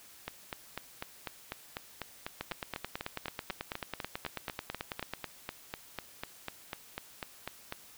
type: two click trains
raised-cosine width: 0.3 ms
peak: -19 / -20 dBFS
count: 26 / 31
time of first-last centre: 2.41-5.136 / 0.28-7.724 s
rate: 9.17 / 4.03 Hz
effects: white hiss -55 dBFS RMS until 7.97 s